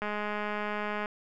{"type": "click train", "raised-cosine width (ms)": 0.5, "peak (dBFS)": -19, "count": 218, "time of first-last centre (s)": [0.02, 1.058], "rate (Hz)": 209, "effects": []}